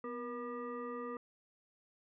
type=tone with frequency modulation; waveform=sine; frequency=477.1 Hz; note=A#4; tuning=40 cents sharp; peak=-39 dBFS; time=0.04-1.17 s; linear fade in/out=2 ms; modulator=726 Hz; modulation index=1.2; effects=none